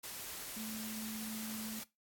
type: tone in noise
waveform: sine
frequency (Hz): 219.1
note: A3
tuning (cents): -7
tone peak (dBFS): -42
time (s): 0.56-1.8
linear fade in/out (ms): 10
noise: white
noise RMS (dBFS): -45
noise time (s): 0.03-1.84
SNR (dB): 0
effects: noise-tail reverb RT60 0.2 s tail -19 dB re dry + AAC 64 kbps

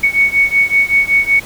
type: beating tone pair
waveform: sine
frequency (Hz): 2222 / 2227.3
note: C#7 / C#7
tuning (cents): +4 / +8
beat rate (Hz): 5.3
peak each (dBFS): -12 / -13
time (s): 0.03-1.4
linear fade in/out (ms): 10
effects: pink hiss -33 dBFS RMS until 1.45 s

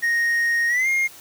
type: tone with pitch glide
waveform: triangle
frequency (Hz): 1864.7 to 2130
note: A#6 to C7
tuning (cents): 0 to +30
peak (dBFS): -16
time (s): 0.02-1.08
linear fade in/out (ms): 20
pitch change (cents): +230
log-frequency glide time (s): 0.68-0.88
effects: white hiss -44 dBFS RMS until 1.2 s

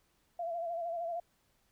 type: tone with vibrato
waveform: sine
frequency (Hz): 680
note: F5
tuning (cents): -46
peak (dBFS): -34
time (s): 0.39-1.2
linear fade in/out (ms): 5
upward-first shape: sine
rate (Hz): 13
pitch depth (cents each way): 55
effects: pink hiss -73 dBFS RMS until 1.71 s

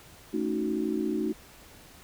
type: chord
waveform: sine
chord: D# half-diminished seventh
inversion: second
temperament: equal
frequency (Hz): 220 / 277.2 / 311.1 / 370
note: A3 / C#4 / D#4 / F#4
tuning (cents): 0 / 0 / 0 / 0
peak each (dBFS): -32 / -35 / -30 / -32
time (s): 0.33-1.33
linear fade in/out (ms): 10
effects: pink hiss -52 dBFS RMS until 2.03 s

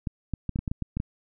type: clicks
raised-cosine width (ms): 5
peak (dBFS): -16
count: 10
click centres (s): 0.072 / 0.337 / 0.493 / 0.559 / 0.59 / 0.678 / 0.715 / 0.823 / 0.97 / 1.001
effects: none

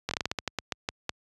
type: slowing click train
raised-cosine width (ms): 0.2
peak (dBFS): -11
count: 13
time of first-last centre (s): 0.09-1.094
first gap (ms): 21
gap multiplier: 1.23
effects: high-pass 60 Hz 12 dB/octave + resampled to 24000 Hz

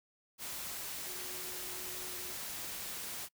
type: tone in noise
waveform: sine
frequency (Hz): 364.8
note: F#4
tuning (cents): -24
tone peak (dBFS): -52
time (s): 1.04-2.37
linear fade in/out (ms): 50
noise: white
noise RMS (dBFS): -42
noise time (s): 0.38-3.29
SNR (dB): -13
effects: noise-tail reverb RT60 0.1 s tail -25 dB re dry

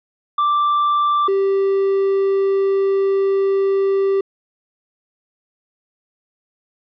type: tone pair in turn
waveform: triangle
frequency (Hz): 1174.7 / 391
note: D6 / G4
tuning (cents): 0 / -4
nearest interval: octave + perfect fifth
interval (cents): 1904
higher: first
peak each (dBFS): -12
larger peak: neither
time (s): 0.38-1.28 / 1.28-4.21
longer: second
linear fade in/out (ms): 5
effects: resampled to 11025 Hz

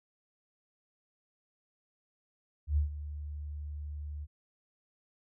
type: tone with ADSR envelope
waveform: sine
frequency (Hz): 74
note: D2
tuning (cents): +14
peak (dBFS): -23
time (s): 2.67-4.27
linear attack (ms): 100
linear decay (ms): 120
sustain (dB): -14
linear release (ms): 40
effects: none

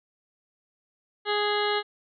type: harmonic tone with a mistuned harmonic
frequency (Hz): 415.3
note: G#4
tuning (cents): 0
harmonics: 1 / 2 / 3 / 4 / 5 / 7 / 8 / 9 / 10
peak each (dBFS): -27 / -30 / -32 / -33 / -34 / -35 / -36 / -37 / -37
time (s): 1.25-1.83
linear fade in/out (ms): 50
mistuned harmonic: 9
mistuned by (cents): +18
effects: none

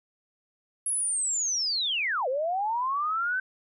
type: linear two-way sweep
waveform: sine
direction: down then up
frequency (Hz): 10840 to 492 to 1546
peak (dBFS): -25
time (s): 0.86-3.4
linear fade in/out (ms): 5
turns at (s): 2.28
effects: none

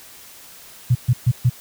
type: tone bursts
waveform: sine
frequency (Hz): 122.9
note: B2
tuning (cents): -8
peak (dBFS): -11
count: 4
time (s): 0.9-1.498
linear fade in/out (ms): 10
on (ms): 52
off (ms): 130
effects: white hiss -43 dBFS RMS until 1.6 s

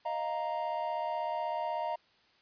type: chord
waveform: triangle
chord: Eb suspended second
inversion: none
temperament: equal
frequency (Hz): 622.3 / 698.5 / 932.3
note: Eb5 / F5 / Bb5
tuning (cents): 0 / 0 / 0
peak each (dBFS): -35 / -35 / -33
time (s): 0.05-1.96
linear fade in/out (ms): 10
effects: white hiss -66 dBFS RMS until 2.41 s + resampled to 11025 Hz

